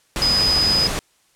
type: tone in noise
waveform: sine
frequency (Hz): 5000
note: D#8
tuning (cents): +8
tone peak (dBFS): -15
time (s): 0.22-0.87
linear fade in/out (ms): 0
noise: pink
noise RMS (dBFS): -24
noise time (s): 0.16-0.99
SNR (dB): +6
effects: white hiss -60 dBFS RMS until 1.35 s + low-pass 10000 Hz 12 dB/octave